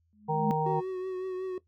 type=tone with exponential growth; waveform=sine; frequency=210 Hz; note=G#3; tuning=19 cents sharp; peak=-23 dBFS; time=0.13-0.51 s; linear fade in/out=0 ms; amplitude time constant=81 ms
type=harmonic tone; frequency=155.56 Hz; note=D#3; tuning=in tune; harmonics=1 / 3 / 5 / 6; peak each=-31 / -31 / -31 / -31 dBFS; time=0.28-0.81 s; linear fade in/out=20 ms
type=tone with vibrato; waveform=triangle; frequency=372.4 Hz; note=F#4; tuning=11 cents sharp; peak=-29 dBFS; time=0.66-1.58 s; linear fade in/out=2 ms; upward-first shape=triangle; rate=5.4 Hz; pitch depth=33 cents each way
effects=noise-tail reverb RT60 0.1 s tail -17 dB re dry + added 83 Hz sine -68 dBFS peak until 1.67 s